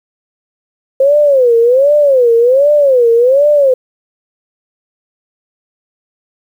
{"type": "tone with vibrato", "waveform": "sine", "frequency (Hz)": 523.3, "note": "C5", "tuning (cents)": 0, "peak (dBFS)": -5, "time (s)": [1, 3.74], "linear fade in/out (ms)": 5, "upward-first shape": "sine", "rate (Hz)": 1.3, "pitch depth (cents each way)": 220, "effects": ["7-bit"]}